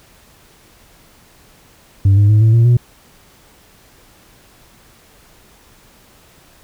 sine tone with pitch steps, 98 / 102.22 / 106.62 / 111.22 / 116 / 121 Hz, G2 / G#2 / G#2 / A2 / A#2 / B2, 0 / -27 / +46 / +19 / -8 / -35 cents, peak -4 dBFS, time 2.05-2.77 s, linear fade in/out 5 ms, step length 120 ms, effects tanh soft clip ceiling -6 dBFS + pink hiss -48 dBFS RMS until 6.63 s

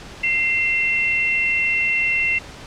sine tone pair together, 2093 / 2713 Hz, C7 / E7, 0 / +49 cents, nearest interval major third, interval 449 cents, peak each -20 / -19 dBFS, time 0.23-2.39 s, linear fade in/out 10 ms, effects pink hiss -38 dBFS RMS until 2.66 s + low-pass 6000 Hz 12 dB/octave

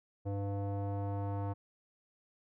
square tone with low-pass filter sweep, 100 Hz, G2, 35 cents sharp, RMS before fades -36 dBFS, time 0.25-1.54 s, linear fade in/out 20 ms, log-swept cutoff 590 to 910 Hz, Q 2.2, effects none

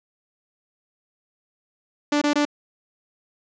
sawtooth tone bursts, 293 Hz, D4, 4 cents flat, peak -14 dBFS, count 3, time 2.12-2.452 s, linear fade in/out 5 ms, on 96 ms, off 22 ms, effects resampled to 16000 Hz + 8-bit

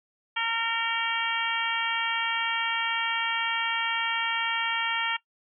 harmonic tone with a mistuned harmonic, 458 Hz, A#4, 31 cents flat, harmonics 2 / 3 / 4 / 5 / 6 / 7, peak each -32 / -32 / -32 / -32 / -32 / -32 dBFS, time 0.36-5.17 s, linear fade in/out 10 ms, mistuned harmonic 6, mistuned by +26 cents, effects noise-tail reverb RT60 0.1 s tail -20 dB re dry

